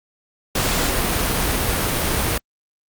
pink noise, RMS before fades -20 dBFS, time 0.55-2.38 s, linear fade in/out 5 ms, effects Opus 48 kbps

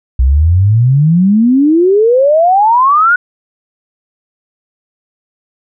sine exponential sweep, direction up, 60.8 to 1487 Hz, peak -5 dBFS, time 0.19-3.16 s, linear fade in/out 5 ms, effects none

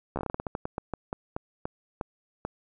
slowing click train, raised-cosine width 1 ms, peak -17 dBFS, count 19, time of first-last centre 0.16-2.45 s, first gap 13 ms, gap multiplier 1.23, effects none

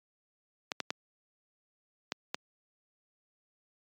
clicks, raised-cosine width 0.2 ms, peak -14 dBFS, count 5, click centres 0.718 / 0.803 / 0.905 / 2.121 / 2.345 s, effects high-pass 200 Hz 12 dB/octave + MP3 96 kbps

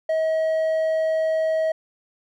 sine tone with hard clipping, 638 Hz, D#5, 43 cents sharp, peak -20 dBFS, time 0.09-1.72 s, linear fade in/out 5 ms, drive 3 dB, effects none

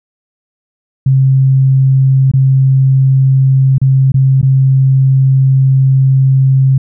sine tone with dropouts, 133.5 Hz, C3, 35 cents sharp, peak -5 dBFS, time 1.06-6.78 s, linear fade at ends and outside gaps 5 ms, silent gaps 2.315-2.336 / 3.782-3.815 / 4.12-4.142 / 4.415-4.428 s, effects none

